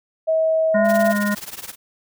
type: tone with pitch glide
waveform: sine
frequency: 641 to 670.5 Hz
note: E5 to E5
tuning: -49 to +29 cents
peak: -15 dBFS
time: 0.27-1.13 s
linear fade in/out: 20 ms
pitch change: +78 cents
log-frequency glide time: 0.74-0.86 s
type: harmonic tone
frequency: 205.8 Hz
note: G#3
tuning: 16 cents flat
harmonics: 1 / 3 / 5 / 7 / 9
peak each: -19 / -28 / -30 / -27 / -27 dBFS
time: 0.74-1.35 s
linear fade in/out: 10 ms
type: noise with tremolo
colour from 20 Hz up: white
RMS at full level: -30 dBFS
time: 0.84-1.76 s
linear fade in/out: 50 ms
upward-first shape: triangle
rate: 19 Hz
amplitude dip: 95%
effects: none